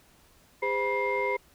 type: tone cluster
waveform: sine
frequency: 404.8 / 514 / 972 / 2110 Hz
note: G#4 / C5 / B5 / C7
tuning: -44 / -31 / -28 / +14 cents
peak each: -30 dBFS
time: 0.62-1.37 s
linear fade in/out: 10 ms
effects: tanh soft clip ceiling -18 dBFS + pink hiss -60 dBFS RMS until 1.54 s